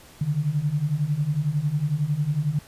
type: beating tone pair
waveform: sine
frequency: 141.3 / 152.3 Hz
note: C#3 / D#3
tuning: +34 / -37 cents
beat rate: 11 Hz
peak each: -26 / -23 dBFS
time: 0.21-2.59 s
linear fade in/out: 5 ms
effects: pink hiss -49 dBFS RMS until 2.67 s + resampled to 32000 Hz